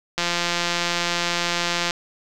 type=click train; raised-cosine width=0.2 ms; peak=-5 dBFS; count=300; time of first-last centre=0.18-1.908 s; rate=173 Hz; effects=none